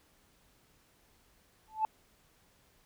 sine tone with exponential growth, 872 Hz, A5, 16 cents flat, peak -22 dBFS, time 1.68-1.85 s, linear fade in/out 1 ms, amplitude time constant 35 ms, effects tanh soft clip ceiling -21 dBFS + pink hiss -67 dBFS RMS until 2.85 s

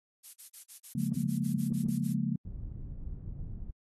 violet noise bursts, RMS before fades -44 dBFS, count 13, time 0.23-2.14 s, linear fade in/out 20 ms, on 110 ms, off 40 ms
sine chord, Bb minor seventh, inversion first, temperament just, 139.85 / 174.81 / 209.8 / 233.1 Hz, Db3 / F3 / Ab3 / Bb3, +16 / +2 / +18 / 0 cents, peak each -34 dBFS, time 0.95-2.36 s, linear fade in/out 5 ms
pink low-pass noise, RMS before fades -40 dBFS, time 2.45-3.71 s, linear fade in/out 5 ms, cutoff 130 Hz, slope 12 dB/octave
effects AAC 32 kbps

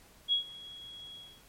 sine tone with ADSR envelope, 3322 Hz, G#7, in tune, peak -23 dBFS, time 0.28-1.43 s, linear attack 43 ms, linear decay 110 ms, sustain -21 dB, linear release 290 ms, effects pink hiss -59 dBFS RMS until 1.48 s + MP3 64 kbps

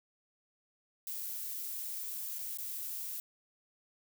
violet noise with dropouts, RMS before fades -40 dBFS, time 1.07-3.2 s, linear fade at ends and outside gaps 1 ms, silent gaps 2.386-2.39 / 2.573-2.585 s, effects none

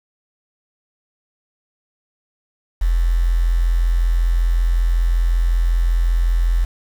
sine tone with quantisation, 42.67 Hz, F1, 39 cents flat, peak -13 dBFS, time 2.81-6.65 s, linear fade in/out 10 ms, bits 6, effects none

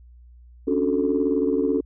sine chord, D major seventh, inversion third, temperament just, 275.3 / 293.7 / 367.1 / 440.5 Hz, C#4 / D4 / F#4 / A4, -12 / 0 / -14 / +2 cents, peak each -23 / -25 / -25 / -23 dBFS, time 0.67-1.81 s, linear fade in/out 10 ms, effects tanh soft clip ceiling -10 dBFS + added 60 Hz sine -45 dBFS peak until 1.85 s

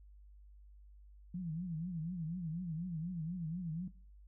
sine tone with vibrato, 169.3 Hz, E3, 46 cents sharp, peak -37 dBFS, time 1.34-3.88 s, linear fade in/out 5 ms, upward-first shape triangle, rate 4.1 Hz, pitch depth 180 cents each way, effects noise-tail reverb RT60 0.4 s tail -19 dB re dry + added 50 Hz sine -55 dBFS peak until 4.27 s

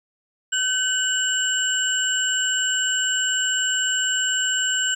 sine tone cluster, 1527 / 2956 / 7480 Hz, G6 / F#7 / A#8, -46 / -2 / +5 cents, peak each -24 dBFS, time 0.52-4.95 s, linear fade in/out 10 ms, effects 9-bit

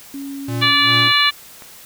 sine tone with pitch glide, 277.2 to 282.2 Hz, C#4 to C#4, 0 to +31 cents, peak -26 dBFS, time 0.14-1.08 s, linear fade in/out 2 ms, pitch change +31 cents, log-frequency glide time 0.51-0.97 s
square tone with tremolo, 117.6 Hz, A#2, 16 cents sharp, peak -21 dBFS, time 0.48-1.12 s, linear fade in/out 5 ms, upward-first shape sine, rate 2.5 Hz, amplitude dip 95%
harmonic tone, 581 Hz, D5, 19 cents flat, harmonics 2 / 3 / 4 / 5 / 6 / 7, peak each -19 / -19 / -19 / -19 / -19 / -19 dBFS, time 0.61-1.31 s, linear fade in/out 20 ms
clicks, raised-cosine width 0.5 ms, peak -23 dBFS, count 3, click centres 1.032 / 1.27 / 1.622 s
effects white hiss -41 dBFS RMS until 1.85 s

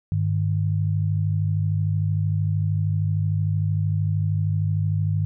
sine tone pair together, 100 / 153.11 Hz, G2 / D#3, +35 / -28 cents, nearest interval perfect fifth, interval 737 cents, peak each -21 / -24 dBFS, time 0.12-5.25 s, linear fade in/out 0 ms, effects none

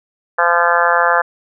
harmonic tone, 172 Hz, F3, 26 cents flat, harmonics 3 / 4 / 5 / 6 / 7 / 8 / 9 / 10, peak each -19 / -19 / -19 / -19 / -19 / -19 / -19 / -19 dBFS, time 0.38-1.22 s, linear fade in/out 10 ms, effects none

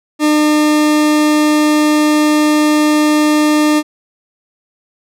40% pulse tone, 302.1 Hz, D4, 49 cents sharp, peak -8 dBFS, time 0.19-3.83 s, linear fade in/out 50 ms, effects low-pass 12000 Hz 12 dB/octave

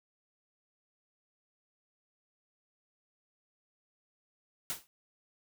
white noise with exponential decay, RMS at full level -32 dBFS, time 4.7-4.87 s, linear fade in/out 0 ms, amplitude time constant 35 ms, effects none

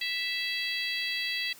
harmonic tone, 659.3 Hz, E5, in tune, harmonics 3 / 4 / 5 / 6 / 7, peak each -34 / -35 / -36 / -37 / -37 dBFS, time 0.01-1.53 s, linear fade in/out 5 ms, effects white hiss -52 dBFS RMS until 1.59 s

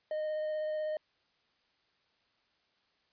triangle tone with vibrato, 616 Hz, D#5, 17 cents flat, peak -30 dBFS, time 0.11-0.97 s, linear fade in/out 2 ms, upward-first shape sine, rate 16 Hz, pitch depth 9 cents each way, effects white hiss -73 dBFS RMS until 3.12 s + resampled to 11025 Hz

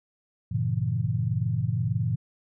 sine chord, G diminished seventh, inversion none, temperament equal, 98 / 116.54 / 138.59 / 164.81 Hz, G2 / Bb2 / Db3 / Fb3, 0 / 0 / 0 / 0 cents, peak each -31 / -26 / -31 / -31 dBFS, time 0.51-2.16 s, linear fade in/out 10 ms, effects none

